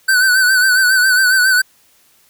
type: tone with vibrato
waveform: square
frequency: 1514 Hz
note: F#6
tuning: 39 cents sharp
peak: -10 dBFS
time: 0.08-1.62 s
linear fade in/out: 10 ms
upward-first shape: sine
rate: 7.3 Hz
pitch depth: 58 cents each way
effects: white hiss -53 dBFS RMS until 2.29 s